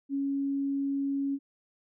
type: tone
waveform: sine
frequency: 277.2 Hz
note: C#4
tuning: in tune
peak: -27 dBFS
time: 0.09-1.39 s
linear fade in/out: 50 ms
effects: none